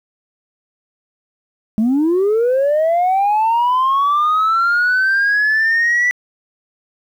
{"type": "linear sweep", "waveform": "sine", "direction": "up", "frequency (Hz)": [207.7, 1975.5], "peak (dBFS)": -10, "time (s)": [1.78, 6.11], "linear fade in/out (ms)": 0, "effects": ["tanh soft clip ceiling -10 dBFS", "8-bit"]}